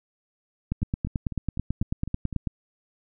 two click trains, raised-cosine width 5 ms, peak -20 / -13 dBFS, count 7 / 17, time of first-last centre 0.82-2.328 / 0.72-2.472 s, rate 3.98 / 9.13 Hz, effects none

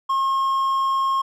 triangle tone with hard clipping, 1077 Hz, C6, 50 cents sharp, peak -19 dBFS, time 0.09-1.22 s, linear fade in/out 10 ms, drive 6 dB, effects none

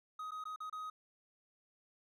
triangle tone with dropouts, 1257 Hz, D#6, 17 cents sharp, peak -39 dBFS, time 0.19-0.9 s, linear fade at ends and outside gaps 5 ms, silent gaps 0.309-0.317 / 0.44-0.453 / 0.561-0.603 / 0.698-0.726 s, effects none

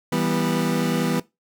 30% pulse chord, E minor, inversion none, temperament equal with one note detuned, 164.81 / 196 / 244.8 Hz, E3 / G3 / B3, 0 / 0 / -15 cents, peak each -22 / -24 / -21 dBFS, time 0.12-1.2 s, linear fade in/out 5 ms, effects noise-tail reverb RT60 0.2 s tail -19 dB re dry

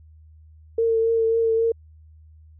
sine tone with vibrato, 453.6 Hz, A#4, 47 cents flat, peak -17 dBFS, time 0.78-1.72 s, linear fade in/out 5 ms, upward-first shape triangle, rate 3.7 Hz, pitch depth 23 cents each way, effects added 78 Hz sine -46 dBFS peak until 2.59 s

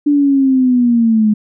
sine linear sweep, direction down, 293.7 to 209.6 Hz, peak -8 dBFS, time 0.06-1.34 s, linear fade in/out 10 ms, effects none

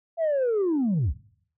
sine linear sweep, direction down, 680 to 49.91 Hz, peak -19 dBFS, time 0.17-1.14 s, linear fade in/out 50 ms, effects noise-tail reverb RT60 0.6 s tail -20 dB re dry + tanh soft clip ceiling -19 dBFS

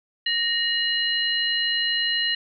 sine tone cluster, 1857 / 2888 / 4096 Hz, A#6 / F#7 / C8, -7 / -43 / -38 cents, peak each -26 / -24 / -26 dBFS, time 0.26-2.35 s, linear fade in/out 5 ms, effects none

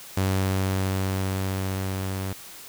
sawtooth tone with level ramp, 95.3 Hz, G2, 48 cents flat, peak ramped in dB -17 to -24 dBFS, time 0.17-2.33 s, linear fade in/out 5 ms, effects white hiss -43 dBFS RMS until 2.68 s

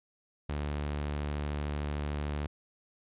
sawtooth tone, 73.42 Hz, D2, in tune, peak -28 dBFS, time 0.49-2.47 s, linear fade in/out 5 ms, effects resampled to 8000 Hz

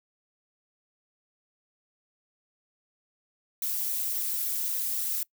violet noise with flanger, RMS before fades -30 dBFS, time 3.62-5.23 s, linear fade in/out 2 ms, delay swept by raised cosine 0.49 to 3.29 ms, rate 3.5 Hz, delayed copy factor +0.55, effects noise-tail reverb RT60 0.1 s tail -23 dB re dry

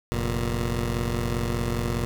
15% pulse tone pair together, 44.91 / 117.9 Hz, F1 / A#2, +49 / +20 cents, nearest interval octave + perfect fourth, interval 1671 cents, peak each -21 dBFS, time 0.12-2.05 s, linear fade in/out 0 ms, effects none

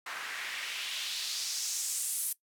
white noise with band-pass filter sweep, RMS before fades -36 dBFS, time 0.06-2.33 s, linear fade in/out 5 ms, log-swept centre 1400 to 11000 Hz, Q 1.9, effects noise-tail reverb RT60 0.1 s tail -19 dB re dry

